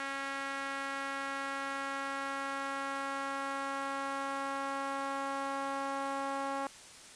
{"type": "tone with band-pass filter sweep", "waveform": "sawtooth", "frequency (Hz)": 274.4, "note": "C#4", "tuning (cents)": -17, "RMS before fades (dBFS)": -37, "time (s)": [0, 6.67], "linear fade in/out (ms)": 2, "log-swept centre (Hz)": [1700, 960], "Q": 1.6, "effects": ["white hiss -52 dBFS RMS until 7.15 s", "resampled to 22050 Hz"]}